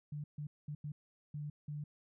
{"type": "tone bursts at uneven times", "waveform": "sine", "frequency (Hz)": 147.9, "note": "D3", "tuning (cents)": 13, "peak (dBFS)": -39, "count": 6, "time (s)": [[0.12, 0.24], [0.38, 0.47], [0.68, 0.75], [0.84, 0.92], [1.34, 1.5], [1.68, 1.84]], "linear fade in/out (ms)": 5, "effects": []}